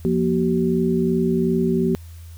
sine tone cluster, 173.2 / 235.9 / 380.1 Hz, F3 / A#3 / F#4, -14 / +21 / +47 cents, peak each -21 dBFS, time 0.05-1.95 s, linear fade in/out 0 ms, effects added 83 Hz sine -36 dBFS peak until 2.37 s + white hiss -52 dBFS RMS until 2.37 s

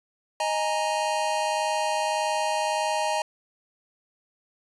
square chord, D# suspended fourth, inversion none, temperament equal, 622.3 / 830.6 / 932.3 Hz, D#5 / G#5 / A#5, 0 / 0 / 0 cents, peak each -29 dBFS, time 0.4-3.22 s, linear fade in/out 2 ms, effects resampled to 24000 Hz

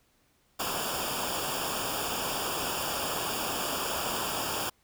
pink noise with comb filter, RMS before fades -32 dBFS, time 0.59-4.7 s, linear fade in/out 10 ms, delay 0.49 ms, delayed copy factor -0.85, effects pink hiss -68 dBFS RMS until 4.83 s

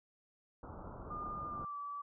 pink low-pass noise, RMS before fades -48 dBFS, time 0.63-1.65 s, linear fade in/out 2 ms, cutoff 1400 Hz, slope 96 dB/octave
sine tone with pitch glide, 1210 to 1152 Hz, D#6 to D6, -49 to -34 cents, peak -40 dBFS, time 1.1-2.02 s, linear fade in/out 10 ms, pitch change -85 cents, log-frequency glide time 1.45-1.77 s
effects none

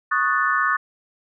sine chord, D# half-diminished seventh, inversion third, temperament equal, 1108.7 / 1244.5 / 1480 / 1760 Hz, C#6 / D#6 / F#6 / A6, 0 / 0 / 0 / 0 cents, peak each -23 dBFS, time 0.11-0.77 s, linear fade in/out 10 ms, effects none

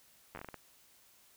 slowing click train, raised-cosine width 0.5 ms, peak -29 dBFS, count 8, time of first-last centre 0.35-0.543 s, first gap 10 ms, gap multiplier 1.33, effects white hiss -64 dBFS RMS until 1.36 s

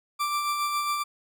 40% pulse tone with tremolo, 1174.7 Hz, D6, in tune, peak -23 dBFS, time 0.19-1.04 s, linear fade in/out 20 ms, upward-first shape sine, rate 7.3 Hz, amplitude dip 35%, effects none

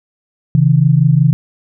sine tone pair together, 134.54 / 160 Hz, C3 / D#3, +49 / +49 cents, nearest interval minor third, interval 300 cents, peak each -10 dBFS, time 0.55-1.33 s, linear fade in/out 0 ms, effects none

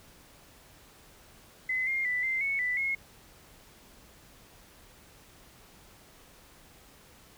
sine tone with pitch steps, 2032 / 2120 / 1986 / 2082 / 2208 / 1986 / 2166 Hz, B6 / C7 / B6 / C7 / C#7 / B6 / C#7, +49 / +22 / +9 / -9 / -7 / +9 / -41 cents, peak -27 dBFS, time 1.69-2.95 s, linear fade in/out 5 ms, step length 180 ms, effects pink hiss -56 dBFS RMS until 7.37 s

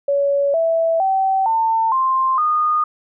sine tone with pitch steps, 563 / 658 / 769.1 / 898.9 / 1050.6 / 1227.9 Hz, C#5 / E5 / G5 / A5 / C6 / D#6, +27 / -3 / -33 / +37 / +7 / -23 cents, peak -14 dBFS, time 0.08-2.84 s, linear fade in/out 5 ms, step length 460 ms, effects none

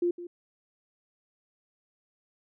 sine tone with echo, 349.2 Hz, F4, in tune, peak -23 dBFS, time 0.02-0.11 s, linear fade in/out 5 ms, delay 160 ms, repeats 1, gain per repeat -14 dB, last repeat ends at 0.27 s, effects none

